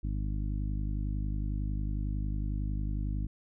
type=harmonic tone; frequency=51 Hz; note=G#1; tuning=31 cents flat; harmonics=1 / 2 / 3 / 4 / 5 / 6; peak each=-31 / -37 / -41 / -43 / -45 / -47 dBFS; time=0.03-3.27 s; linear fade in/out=10 ms; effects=none